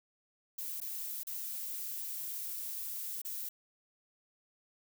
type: noise with dropouts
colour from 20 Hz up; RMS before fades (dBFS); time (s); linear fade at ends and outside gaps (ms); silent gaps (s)
violet; -40; 0.58-3.49; 5; 0.803-0.814 / 1.234-1.269 / 3.217-3.248
effects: none